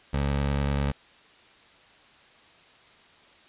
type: tone with vibrato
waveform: 20% pulse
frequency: 70.2 Hz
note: C#2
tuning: 22 cents sharp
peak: -19 dBFS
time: 0.13-0.92 s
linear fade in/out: 10 ms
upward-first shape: sine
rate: 19 Hz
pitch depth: 34 cents each way
effects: white hiss -55 dBFS RMS until 3.48 s + resampled to 8000 Hz